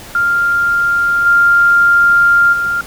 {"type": "tone with level steps", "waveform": "sine", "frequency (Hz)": 1396.9, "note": "F6", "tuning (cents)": 0, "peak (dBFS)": [-10, -6, -13], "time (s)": [0.15, 2.81], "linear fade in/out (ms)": 2, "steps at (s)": [1.25, 2.52], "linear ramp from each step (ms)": 20, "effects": ["pink hiss -33 dBFS RMS until 2.86 s"]}